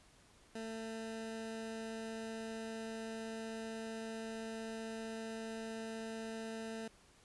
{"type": "tone", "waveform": "20% pulse", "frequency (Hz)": 223.7, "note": "A3", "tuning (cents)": 29, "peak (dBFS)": -37, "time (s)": [0.55, 6.88], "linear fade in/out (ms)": 5, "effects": ["pink hiss -65 dBFS RMS until 7.24 s", "resampled to 24000 Hz"]}